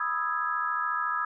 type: chord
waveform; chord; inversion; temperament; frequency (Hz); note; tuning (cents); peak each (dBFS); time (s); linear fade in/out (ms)
sine; E major seventh; second; equal; 987.8 / 1244.5 / 1318.5 / 1661.2; B5 / D#6 / E6 / G#6; 0 / 0 / 0 / 0; -35 / -30 / -32 / -32; 0-1.25; 5
effects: none